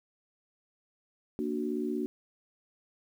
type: chord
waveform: sine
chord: Bb augmented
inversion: none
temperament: equal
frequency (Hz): 233.1 / 293.7 / 370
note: Bb3 / D4 / F#4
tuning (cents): 0 / 0 / 0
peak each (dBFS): -34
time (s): 1.39-2.06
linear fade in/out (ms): 0
effects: 10-bit